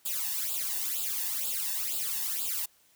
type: noise with flanger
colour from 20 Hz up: blue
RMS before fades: -32 dBFS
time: 0.05-2.66 s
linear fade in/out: 10 ms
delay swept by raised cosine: 0.25 to 1.13 ms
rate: 2.1 Hz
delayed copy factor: +0.95
effects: white hiss -64 dBFS RMS until 2.95 s